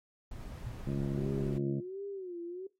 brown noise, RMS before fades -43 dBFS, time 0.31-1.58 s, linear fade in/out 5 ms
sine tone with exponential decay, 116.54 Hz, A#2, in tune, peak -34 dBFS, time 0.66-0.89 s, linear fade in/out 5 ms, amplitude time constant 50 ms
harmonic tone, 69.3 Hz, C#2, in tune, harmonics 2 / 3 / 4 / 5 / 6 / 7 / 8 / 9, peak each -33 / -37 / -41 / -40 / -54 / -52 / -54 / -53 dBFS, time 0.86-1.81 s, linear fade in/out 20 ms
sine tone with vibrato, 370 Hz, F#4, in tune, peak -38 dBFS, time 1.17-2.67 s, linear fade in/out 5 ms, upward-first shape sine, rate 1.4 Hz, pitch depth 140 cents each way
effects noise-tail reverb RT60 0.2 s tail -17 dB re dry + AAC 48 kbps

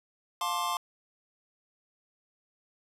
square chord, D minor seventh, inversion first, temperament just, 704.8 / 881 / 1057.2 / 1174.7 Hz, F5 / A5 / C6 / D6, +16 / +2 / +18 / 0 cents, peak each -38 / -37 / -32 / -37 dBFS, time 0.41-0.77 s, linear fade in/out 2 ms, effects resampled to 32000 Hz

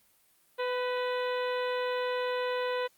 harmonic tone with a mistuned harmonic, 498.9 Hz, B4, 17 cents sharp, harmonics 1 / 2 / 3 / 4 / 5 / 6 / 7 / 8, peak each -30 / -36 / -40 / -42 / -44 / -46 / -47 / -48 dBFS, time 0.58-2.88 s, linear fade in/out 20 ms, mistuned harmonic 4, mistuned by -36 cents, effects white hiss -66 dBFS RMS until 2.97 s + Opus 32 kbps

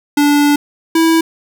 square tone pair in turn, 290.5 / 326.7 Hz, D4 / E4, -19 / -15 cents, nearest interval major second, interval 204 cents, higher second, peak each -9 dBFS, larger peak neither, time 0.17-0.56 / 0.95-1.21 s, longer first, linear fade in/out 5 ms, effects none

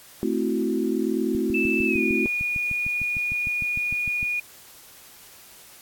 sine chord, F# half-diminished seventh, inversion first, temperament equal, 220 / 261.6 / 329.6 / 370 Hz, A3 / C4 / E4 / F#4, 0 / 0 / 0 / 0 cents, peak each -27 dBFS, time 0.23-2.26 s, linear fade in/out 0 ms
click train, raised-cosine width 5 ms, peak -23 dBFS, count 20, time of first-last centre 1.35-4.229 s, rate 6.6 Hz
sine tone with pitch glide, 2637 to 2446 Hz, E7 to D#7, 0 to -30 cents, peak -23 dBFS, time 1.54-4.4 s, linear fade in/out 5 ms, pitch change -130 cents, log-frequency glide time 1.86-2.01 s
effects white hiss -48 dBFS RMS until 5.81 s + AAC 64 kbps

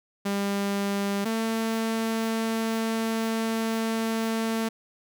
sawtooth tone pair in turn, 200 / 224.5 Hz, G3 / A3, +35 / +35 cents, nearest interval major second, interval 200 cents, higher second, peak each -21 dBFS, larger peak neither, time 0.25-1.25 / 1.25-4.69 s, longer second, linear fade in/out 10 ms, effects none

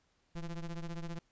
square ring-modulated tone, 85.4 Hz, F2, 38 cents flat, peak -36 dBFS, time 0.35-1.19 s, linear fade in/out 5 ms, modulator 77.9 Hz, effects pink hiss -74 dBFS RMS until 1.31 s + resampled to 16000 Hz

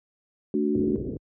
sine chord, D major, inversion second, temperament equal with one note detuned, 220 / 291.1 / 370 Hz, A3 / D4 / F#4, 0 / -15 / 0 cents, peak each -26 dBFS, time 0.54-0.96 s, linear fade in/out 2 ms
white low-pass noise, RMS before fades -31 dBFS, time 0.75-1.17 s, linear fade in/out 2 ms, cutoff 430 Hz, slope 48 dB/octave
effects high-pass 60 Hz 12 dB/octave

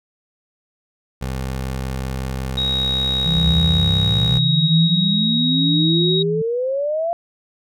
20% pulse tone with pitch glide, 65.41 to 64.73 Hz, C2 to C2, 0 to -18 cents, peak -18 dBFS, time 1.21-4.39 s, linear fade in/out 10 ms, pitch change -18 cents, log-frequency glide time 2.86-3.96 s
sine tone, 3793 Hz, A#7, 29 cents sharp, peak -18 dBFS, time 2.57-6.23 s, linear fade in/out 10 ms
sine tone with tremolo, 163.8 Hz, E3, 11 cents flat, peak -16 dBFS, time 3.26-6.42 s, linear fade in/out 5 ms, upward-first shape sine, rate 0.86 Hz, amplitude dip 50%
sine exponential sweep, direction up, 67.8 to 692 Hz, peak -18 dBFS, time 3.36-7.13 s, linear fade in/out 0 ms
effects none

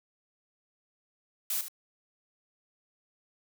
blue noise with echo, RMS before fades -31 dBFS, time 1.5-1.61 s, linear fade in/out 2 ms, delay 73 ms, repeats 1, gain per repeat -10 dB, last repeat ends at 1.683 s, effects none

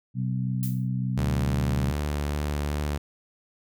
harmonic tone, 63.5 Hz, B1, 49 cents sharp, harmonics 2 / 3 / 4, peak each -26 / -30 / -38 dBFS, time 0.14-1.94 s, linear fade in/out 50 ms
violet noise with exponential decay, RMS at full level -32 dBFS, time 0.63-0.88 s, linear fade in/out 0 ms, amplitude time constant 53 ms
sawtooth tone with vibrato, 73.42 Hz, D2, in tune, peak -22 dBFS, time 1.17-2.98 s, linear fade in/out 10 ms, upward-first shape sine, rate 2.6 Hz, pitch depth 15 cents each way
effects none

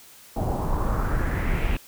brown noise with low-pass filter sweep, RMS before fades -24 dBFS, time 0.36-1.77 s, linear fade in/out 5 ms, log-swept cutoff 710 to 2700 Hz, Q 3.3, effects white hiss -49 dBFS RMS until 1.87 s

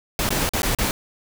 pink noise with dropouts, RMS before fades -22 dBFS, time 0.19-0.91 s, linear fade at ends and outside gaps 1 ms, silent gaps 0.291-0.305 / 0.492-0.535 / 0.62-0.631 / 0.749-0.786 s, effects none

